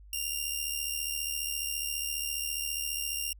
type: tone with amplitude modulation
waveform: 10% pulse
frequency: 2794 Hz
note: F7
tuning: in tune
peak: -20 dBFS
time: 0.13-3.33 s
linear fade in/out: 2 ms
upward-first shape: sine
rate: 74.7 Hz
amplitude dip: 60%
effects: added 50 Hz sine -49 dBFS peak until 3.39 s